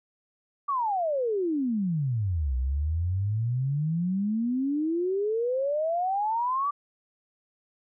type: exponential two-way sweep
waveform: sine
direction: down then up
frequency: 1174.7 to 61.74 to 1174.7 Hz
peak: -24 dBFS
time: 0.68-6.71 s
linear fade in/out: 10 ms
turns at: 2.56 s
effects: none